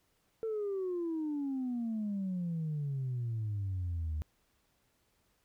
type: exponential sweep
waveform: sine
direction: down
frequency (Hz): 452.8 to 74.7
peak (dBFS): -31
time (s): 0.43-4.22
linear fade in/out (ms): 0
effects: tanh soft clip ceiling -30 dBFS + pink hiss -74 dBFS RMS until 5.44 s